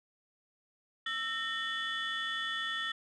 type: tone cluster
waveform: sine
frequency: 1325 / 1836 / 3020 / 3439 Hz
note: E6 / A#6 / F#7 / A7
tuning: +9 / -27 / +35 / -40 cents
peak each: -39 / -35 / -40 / -37 dBFS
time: 1.06-2.92 s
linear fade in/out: 5 ms
effects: tanh soft clip ceiling -27 dBFS